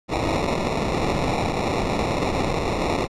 white noise with sample-and-hold, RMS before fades -23 dBFS, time 0.08-3.08 s, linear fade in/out 50 ms, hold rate 1575 Hz, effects low-pass 6000 Hz 12 dB/octave

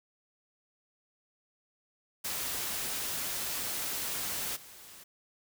white noise with level steps, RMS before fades -35 / -51 dBFS, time 2.24-5.04 s, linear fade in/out 10 ms, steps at 4.55 s, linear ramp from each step 20 ms, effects none

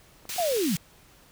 clicks, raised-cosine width 1 ms, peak -32 dBFS, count 6, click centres 0.254 / 0.296 / 0.363 / 0.403 / 0.517 / 0.567 s
pink high-pass noise, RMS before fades -34 dBFS, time 0.29-0.77 s, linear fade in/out 2 ms, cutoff 2800 Hz, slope 12 dB/octave
sine linear sweep, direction down, 740 to 146.83 Hz, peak -23 dBFS, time 0.38-0.76 s, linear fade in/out 5 ms
effects pink hiss -56 dBFS RMS until 1.31 s

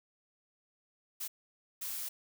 blue noise bursts at uneven times, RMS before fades -39 dBFS, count 2, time 1.2-1.28 / 1.81-2.09 s, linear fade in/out 10 ms, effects none

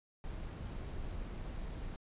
brown noise, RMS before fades -42 dBFS, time 0.24-1.96 s, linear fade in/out 0 ms, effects resampled to 8000 Hz

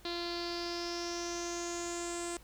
sawtooth tone with low-pass filter sweep, 345 Hz, F4, 21 cents flat, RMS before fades -38 dBFS, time 0.05-2.37 s, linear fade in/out 2 ms, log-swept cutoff 4100 to 8200 Hz, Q 6.6, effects added 50 Hz sine -58 dBFS peak until 2.43 s + pink hiss -60 dBFS RMS until 2.43 s

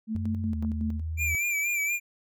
sine tone with tremolo, 220 Hz, A3, in tune, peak -27 dBFS, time 0.07-1.01 s, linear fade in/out 50 ms, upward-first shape square, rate 5.4 Hz, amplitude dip 55%
sine tone with pitch glide, 92 to 80.09 Hz, F#2 to E2, -9 to -49 cents, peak -29 dBFS, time 0.15-1.35 s, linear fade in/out 0 ms, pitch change -240 cents, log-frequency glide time 0.47-0.55 s
clicks, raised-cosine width 1 ms, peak -33 dBFS, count 2, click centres 0.632 / 0.648 s
square tone with vibrato, 2349 Hz, D7, in tune, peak -26 dBFS, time 1.17-2 s, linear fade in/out 50 ms, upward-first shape sine, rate 4.2 Hz, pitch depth 52 cents each way
effects none

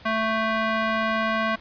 square tone with band-pass filter, 221.2 Hz, A3, 9 cents sharp, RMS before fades -24 dBFS, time 0.05-1.56 s, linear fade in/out 10 ms, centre 1400 Hz, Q 1.1, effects pink hiss -48 dBFS RMS until 1.6 s + resampled to 11025 Hz

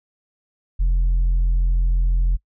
sine tone, 43 Hz, F1, 26 cents flat, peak -12 dBFS, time 0.79-2.37 s, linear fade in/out 20 ms, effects noise-tail reverb RT60 0.1 s tail -25 dB re dry + tanh soft clip ceiling -14 dBFS

